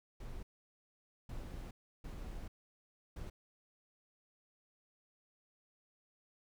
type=noise bursts at uneven times; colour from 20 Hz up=brown; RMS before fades=-45 dBFS; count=4; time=0.2-0.43 / 1.29-1.71 / 2.04-2.48 / 3.16-3.3 s; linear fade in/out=5 ms; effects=none

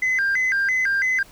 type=tone with vibrato; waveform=sine; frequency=1799 Hz; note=A6; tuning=38 cents sharp; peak=-16 dBFS; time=0.02-1.23 s; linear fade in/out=5 ms; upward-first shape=square; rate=3 Hz; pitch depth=210 cents each way; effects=tanh soft clip ceiling -16 dBFS + pink hiss -49 dBFS RMS until 1.31 s

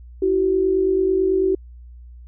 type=tone pair together; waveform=sine; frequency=329.6 / 378.7 Hz; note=E4 / F#4; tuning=0 / +40 cents; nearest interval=major second; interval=240 cents; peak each=-23 / -16 dBFS; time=0.22-1.55 s; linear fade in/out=5 ms; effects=added 60 Hz sine -38 dBFS peak until 2.27 s

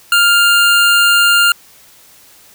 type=tone; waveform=25% pulse; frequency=1400 Hz; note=F6; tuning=4 cents sharp; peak=-4 dBFS; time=0.12-1.52 s; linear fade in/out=2 ms; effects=white hiss -44 dBFS RMS until 2.54 s

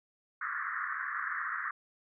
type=band-pass noise; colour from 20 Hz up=white; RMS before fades=-36 dBFS; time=0.41-1.71 s; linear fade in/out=5 ms; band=1100 to 1900 Hz; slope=96 dB/octave; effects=none

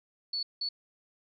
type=tone bursts at uneven times; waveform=sine; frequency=4435 Hz; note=C#8; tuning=in tune; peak=-30 dBFS; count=2; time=0.33-0.43 / 0.61-0.69 s; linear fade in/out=5 ms; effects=none

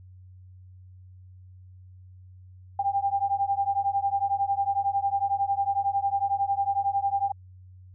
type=beating tone pair; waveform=sine; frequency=790 / 801 Hz; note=G5 / G5; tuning=+13 / +37 cents; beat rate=11 Hz; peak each=-26 dBFS; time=2.79-7.32 s; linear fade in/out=5 ms; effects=added 92 Hz sine -46 dBFS peak until 7.94 s

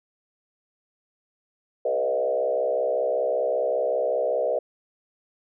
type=tone with frequency modulation; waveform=sine; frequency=554.4 Hz; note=C#5; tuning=in tune; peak=-21 dBFS; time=1.85-4.59 s; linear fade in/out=5 ms; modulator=65.2 Hz; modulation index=1.7; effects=none

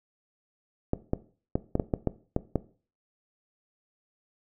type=clicks; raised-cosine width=2 ms; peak=-11 dBFS; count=9; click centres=0.934 / 1.134 / 1.555 / 1.754 / 1.798 / 1.938 / 2.073 / 2.364 / 2.557 s; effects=noise-tail reverb RT60 0.4 s tail -17 dB re dry

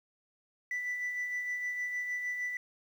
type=tone with tremolo; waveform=sine; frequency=1978 Hz; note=B6; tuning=2 cents sharp; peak=-29 dBFS; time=0.71-2.57 s; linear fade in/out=2 ms; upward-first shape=sine; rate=6.5 Hz; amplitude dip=45%; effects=tanh soft clip ceiling -30 dBFS + 10-bit

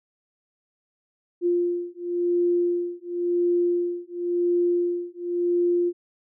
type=beating tone pair; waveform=sine; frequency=349.4 / 350.34 Hz; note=F4 / F4; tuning=+1 / +6 cents; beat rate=0.94 Hz; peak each=-24 dBFS; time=1.41-5.93 s; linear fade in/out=50 ms; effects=none

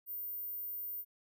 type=tone; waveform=sine; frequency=14510 Hz; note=A#9; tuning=48 cents flat; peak=-38 dBFS; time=0.06-1.05 s; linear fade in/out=50 ms; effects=none

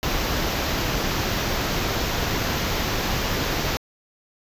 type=band-stop noise; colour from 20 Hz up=pink; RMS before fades=-24 dBFS; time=0.03-3.77 s; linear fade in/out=0 ms; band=6600 to 13000 Hz; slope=48 dB/octave; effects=resampled to 32000 Hz

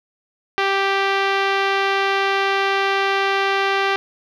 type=tone with low-pass filter; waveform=5% pulse; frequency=392 Hz; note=G4; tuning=in tune; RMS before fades=-19 dBFS; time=0.58-3.96 s; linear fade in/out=0 ms; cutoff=2500 Hz; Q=0.56; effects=none

